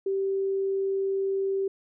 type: tone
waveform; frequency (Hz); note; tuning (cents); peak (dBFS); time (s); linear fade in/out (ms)
sine; 389; G4; -13; -24; 0.06-1.68; 5
effects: none